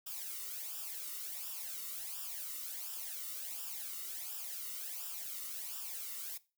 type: noise with flanger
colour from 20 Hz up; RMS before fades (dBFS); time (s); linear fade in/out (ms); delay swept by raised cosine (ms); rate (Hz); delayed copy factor
blue; -43; 0.06-6.38; 10; 0.47 to 1.24; 1.4; -0.75
effects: noise-tail reverb RT60 0.3 s tail -19 dB re dry